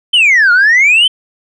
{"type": "exponential two-way sweep", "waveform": "sine", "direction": "down then up", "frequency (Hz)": [3141, 1396.9, 3141], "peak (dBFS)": -3, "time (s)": [0.13, 1.08], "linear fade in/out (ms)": 10, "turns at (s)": 0.52, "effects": ["tanh soft clip ceiling -3 dBFS"]}